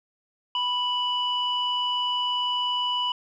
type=tone with low-pass filter; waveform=square; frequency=987 Hz; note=B5; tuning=1 cent flat; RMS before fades=-26 dBFS; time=0.55-3.12 s; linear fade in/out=2 ms; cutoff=2700 Hz; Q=9.9; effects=none